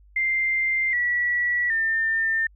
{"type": "tone with pitch steps", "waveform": "sine", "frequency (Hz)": [2093, 1941.6, 1801.1], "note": ["C7", "B6", "A6"], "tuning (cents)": [0, -30, 40], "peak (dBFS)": -20, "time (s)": [0.16, 2.47], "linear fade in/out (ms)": 5, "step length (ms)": 770, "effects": ["added 50 Hz sine -50 dBFS peak until 2.55 s"]}